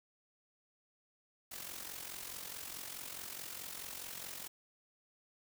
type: noise with amplitude modulation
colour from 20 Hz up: white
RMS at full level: -43 dBFS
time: 1.51-4.48 s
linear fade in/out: 10 ms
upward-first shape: sine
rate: 44.7 Hz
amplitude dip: 65%
effects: none